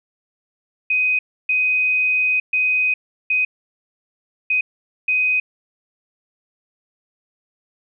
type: tone bursts at uneven times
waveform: sine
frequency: 2507 Hz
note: D#7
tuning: 12 cents sharp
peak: -15 dBFS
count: 6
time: 0.9-1.19 / 1.49-2.4 / 2.53-2.94 / 3.3-3.45 / 4.5-4.61 / 5.08-5.4 s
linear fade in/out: 5 ms
effects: none